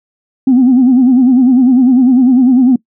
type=tone with vibrato; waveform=sine; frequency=253.9 Hz; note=B3; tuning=48 cents sharp; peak=-3 dBFS; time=0.47-2.76 s; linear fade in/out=5 ms; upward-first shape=sine; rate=10 Hz; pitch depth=100 cents each way; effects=noise-tail reverb RT60 0.1 s tail -22 dB re dry + tanh soft clip ceiling -1 dBFS